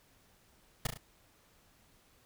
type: noise with echo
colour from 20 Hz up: pink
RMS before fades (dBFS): -31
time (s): 0.85-0.87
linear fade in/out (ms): 5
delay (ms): 35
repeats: 3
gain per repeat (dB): -5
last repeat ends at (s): 0.975
effects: pink hiss -66 dBFS RMS until 2.25 s